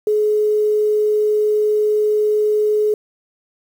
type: tone with quantisation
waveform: sine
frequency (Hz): 423.9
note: G#4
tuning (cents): +35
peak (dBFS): -13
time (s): 0.07-2.94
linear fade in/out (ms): 2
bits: 7
effects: none